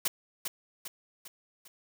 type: noise with echo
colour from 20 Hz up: white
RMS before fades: -28 dBFS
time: 0.05-0.08 s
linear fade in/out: 5 ms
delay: 400 ms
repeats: 4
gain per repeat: -6 dB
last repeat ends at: 1.68 s
effects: none